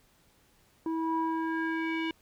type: tone with low-pass filter sweep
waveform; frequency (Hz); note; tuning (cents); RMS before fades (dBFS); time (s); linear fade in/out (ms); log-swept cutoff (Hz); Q
square; 324.6; E4; -27; -31; 0.86-2.11; 2; 700 to 2800; 3.9
effects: pink hiss -65 dBFS RMS until 2.21 s